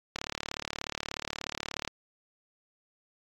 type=click train; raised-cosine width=0.2 ms; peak=-15 dBFS; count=64; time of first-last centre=0.16-1.877 s; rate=36.7 Hz; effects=AAC 48 kbps